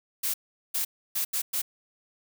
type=noise bursts at uneven times; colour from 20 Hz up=blue; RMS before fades=-28 dBFS; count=5; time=0.23-0.34 / 0.74-0.85 / 1.15-1.25 / 1.33-1.42 / 1.53-1.62 s; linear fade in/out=10 ms; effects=none